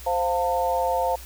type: tone cluster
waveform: sine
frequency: 522 / 700 / 899 Hz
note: C5 / F5 / A5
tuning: -4 / +4 / +37 cents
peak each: -25 dBFS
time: 0.06-1.16 s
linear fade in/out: 10 ms
effects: added 60 Hz sine -40 dBFS peak until 1.25 s + white hiss -44 dBFS RMS until 1.25 s